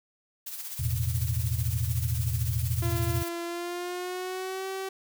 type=noise with tremolo; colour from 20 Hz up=blue; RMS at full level=-36 dBFS; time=0.46-3.29 s; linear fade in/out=10 ms; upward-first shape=sine; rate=16 Hz; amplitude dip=50%
type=chord; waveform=sine; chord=E suspended fourth; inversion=none; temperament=equal; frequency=82.41 / 110 / 123.47 Hz; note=E2 / A2 / B2; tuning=0 / 0 / 0 cents; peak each=-30 dBFS; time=0.79-3.23 s; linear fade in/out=10 ms
type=tone with pitch glide; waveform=sawtooth; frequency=341.3 to 383.1 Hz; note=F4 to G4; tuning=-40 to -40 cents; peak=-28 dBFS; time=2.82-4.89 s; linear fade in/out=5 ms; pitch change=+200 cents; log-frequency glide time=3.44-4.67 s
effects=none